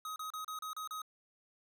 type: tone bursts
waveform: square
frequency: 1262 Hz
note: D#6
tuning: 24 cents sharp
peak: -40 dBFS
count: 7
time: 0.05-1.018 s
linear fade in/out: 2 ms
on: 110 ms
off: 33 ms
effects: none

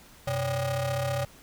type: ring-modulated tone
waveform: 35% pulse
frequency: 221 Hz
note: A3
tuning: 8 cents sharp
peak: -22 dBFS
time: 0.27-1.25 s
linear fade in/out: 5 ms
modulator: 349 Hz
effects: pink hiss -53 dBFS RMS until 1.42 s

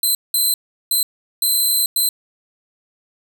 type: tone bursts at uneven times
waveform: 5% pulse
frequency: 4068 Hz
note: C8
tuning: 50 cents flat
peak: -8 dBFS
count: 5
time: 0.03-0.15 / 0.34-0.54 / 0.91-1.03 / 1.42-1.86 / 1.96-2.09 s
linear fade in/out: 2 ms
effects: none

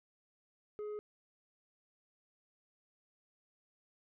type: tone with tanh clipping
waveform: triangle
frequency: 420 Hz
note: G#4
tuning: 19 cents sharp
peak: -40 dBFS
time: 0.79-0.99 s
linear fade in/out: 0 ms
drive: 9 dB
effects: none

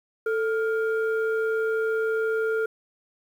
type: tone pair together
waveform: sine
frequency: 442.9 / 1406 Hz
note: A4 / F6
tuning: +11 / +11 cents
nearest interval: octave + minor sixth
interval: 2000 cents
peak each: -22 / -28 dBFS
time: 0.26-2.66 s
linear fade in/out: 5 ms
effects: tanh soft clip ceiling -17 dBFS + 9-bit

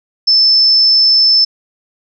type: tone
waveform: sine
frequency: 5274 Hz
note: E8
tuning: in tune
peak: -6 dBFS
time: 0.27-1.45 s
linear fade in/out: 10 ms
effects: none

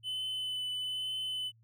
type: tone with vibrato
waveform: triangle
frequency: 3018 Hz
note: F#7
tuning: 34 cents sharp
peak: -32 dBFS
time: 0.03-1.52 s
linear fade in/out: 50 ms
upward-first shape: triangle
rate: 1.1 Hz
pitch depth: 15 cents each way
effects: added 113 Hz sine -61 dBFS peak until 1.63 s

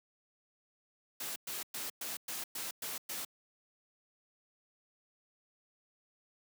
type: noise bursts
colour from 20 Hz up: white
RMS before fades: -40 dBFS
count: 8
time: 1.2-3.25 s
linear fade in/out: 5 ms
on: 160 ms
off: 110 ms
effects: high-pass 150 Hz 12 dB/octave

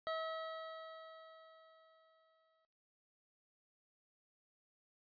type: tone with exponential decay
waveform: 25% pulse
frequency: 644 Hz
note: E5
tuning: 41 cents flat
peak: -33 dBFS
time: 0.07-2.65 s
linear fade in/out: 0 ms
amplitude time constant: 560 ms
effects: noise-tail reverb RT60 0.6 s tail -17 dB re dry + resampled to 11025 Hz

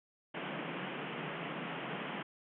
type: band-pass noise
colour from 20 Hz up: pink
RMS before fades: -41 dBFS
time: 0.34-2.23 s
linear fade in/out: 10 ms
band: 140 to 3200 Hz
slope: 96 dB/octave
effects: none

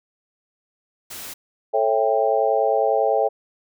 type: noise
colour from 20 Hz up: white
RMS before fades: -35 dBFS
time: 1.1-1.34 s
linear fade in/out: 10 ms
type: chord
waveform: sine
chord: A dominant seventh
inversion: none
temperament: just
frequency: 440 / 550 / 660 / 792 Hz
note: A4 / C#5 / E5 / G5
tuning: 0 / -14 / +2 / +18 cents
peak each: -22 dBFS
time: 1.73-3.29 s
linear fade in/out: 20 ms
effects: none

